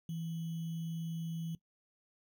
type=tone with sample-and-hold; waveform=sine; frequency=164.4 Hz; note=E3; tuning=4 cents flat; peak=-36 dBFS; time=0.09-1.55 s; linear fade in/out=2 ms; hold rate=3150 Hz; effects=noise-tail reverb RT60 0.1 s tail -18 dB re dry